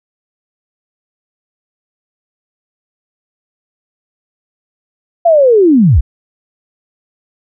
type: linear sweep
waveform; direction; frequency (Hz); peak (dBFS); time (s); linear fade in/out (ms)
sine; down; 698.5 to 45.06; -4; 5.25-6.01; 10
effects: none